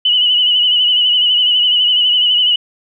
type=tone with vibrato; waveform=sine; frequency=2960 Hz; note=F#7; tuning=in tune; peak=-9 dBFS; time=0.05-2.56 s; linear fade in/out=5 ms; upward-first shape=sine; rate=12 Hz; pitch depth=49 cents each way; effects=none